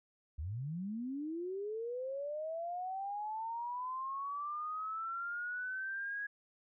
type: linear sweep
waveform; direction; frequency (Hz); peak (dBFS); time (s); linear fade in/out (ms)
sine; up; 67.3 to 1667; -37; 0.38-6.27; 10
effects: none